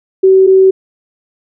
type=tone pair in turn; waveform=sine; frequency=380.7 / 380.7 Hz; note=F#4 / F#4; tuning=+49 / +49 cents; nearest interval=unison; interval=0 cents; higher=neither; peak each=-3 dBFS; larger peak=neither; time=0.23-0.47 / 0.47-0.71 s; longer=neither; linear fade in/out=10 ms; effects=none